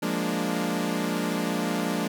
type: chord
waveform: sawtooth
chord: Bb dominant seventh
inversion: second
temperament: equal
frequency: 174.61 / 207.7 / 233.1 / 293.7 Hz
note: F3 / Ab3 / Bb3 / D4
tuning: 0 / 0 / 0 / 0 cents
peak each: -27 dBFS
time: 0.02-2.08 s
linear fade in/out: 10 ms
effects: none